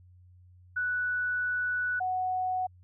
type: tone pair in turn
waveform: sine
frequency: 1480 / 740 Hz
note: F#6 / F#5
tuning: 0 / 0 cents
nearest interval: octave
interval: 1200 cents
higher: first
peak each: -27 dBFS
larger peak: neither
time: 0.76-2 / 2-2.67 s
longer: first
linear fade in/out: 10 ms
effects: added 90 Hz sine -53 dBFS peak until 2.83 s